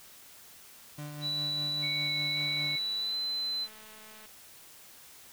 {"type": "tone with tremolo", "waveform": "35% pulse", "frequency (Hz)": 148.1, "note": "D3", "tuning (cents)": 15, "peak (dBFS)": -36, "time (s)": [0.98, 2.76], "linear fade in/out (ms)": 5, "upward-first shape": "sine", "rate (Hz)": 5, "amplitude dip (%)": 35}
{"type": "tone with pitch glide", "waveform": "sine", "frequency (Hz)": [3951, 4050], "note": ["B7", "B7"], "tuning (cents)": [0, 43], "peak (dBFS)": -30, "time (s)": [1.21, 3.68], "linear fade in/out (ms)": 50, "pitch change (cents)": 43, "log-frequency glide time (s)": [2.98, 3.15]}
{"type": "tone with vibrato", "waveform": "sine", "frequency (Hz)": 2217, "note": "C#7", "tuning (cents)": 0, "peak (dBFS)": -34, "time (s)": [1.82, 2.79], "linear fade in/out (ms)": 20, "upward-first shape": "square", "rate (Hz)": 1.9, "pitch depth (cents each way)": 11}
{"type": "click train", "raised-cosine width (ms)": 0.3, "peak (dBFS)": -38, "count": 409, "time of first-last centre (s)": [2.37, 4.259], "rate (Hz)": 216}
{"effects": ["white hiss -53 dBFS RMS until 5.32 s"]}